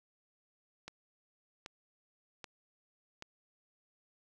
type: click train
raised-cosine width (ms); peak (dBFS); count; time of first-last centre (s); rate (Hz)
0.2; -27; 4; 0.88-3.224; 1.28
effects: none